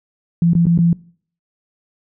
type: tone with dropouts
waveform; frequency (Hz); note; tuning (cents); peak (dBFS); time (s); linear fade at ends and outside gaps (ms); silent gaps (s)
sine; 169.7; F3; -49; -10; 0.42-0.93; 2; 0.534-0.551 / 0.656-0.667 / 0.777-0.788
effects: noise-tail reverb RT60 0.5 s tail -22 dB re dry